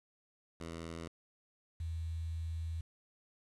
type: tone pair in turn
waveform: 10% pulse / sine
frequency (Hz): 82.8 / 81.85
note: E2 / E2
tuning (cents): +8 / -12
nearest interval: unison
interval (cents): 20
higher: first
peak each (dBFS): -34 / -36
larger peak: first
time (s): 0.6-1.08 / 1.8-2.81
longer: second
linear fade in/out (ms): 5
effects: resampled to 24000 Hz + 10-bit